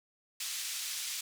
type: band-pass noise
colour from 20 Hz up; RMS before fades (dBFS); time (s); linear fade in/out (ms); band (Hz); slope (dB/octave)
white; -38; 0.4-1.21; 5; 2500 to 8100; 12
effects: none